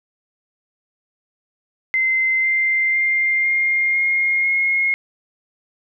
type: tone with pitch steps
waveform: sine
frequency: 2070 / 2087 / 2104 / 2121 / 2138 / 2155 Hz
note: C7 / C7 / C7 / C7 / C7 / C#7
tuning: -19 / -5 / +9 / +23 / +37 / -49 cents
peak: -15 dBFS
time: 1.94-4.94 s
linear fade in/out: 0 ms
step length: 500 ms
effects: none